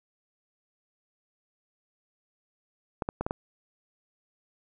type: clicks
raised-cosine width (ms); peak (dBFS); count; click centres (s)
1; -15; 5; 3.022 / 3.089 / 3.21 / 3.265 / 3.309
effects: none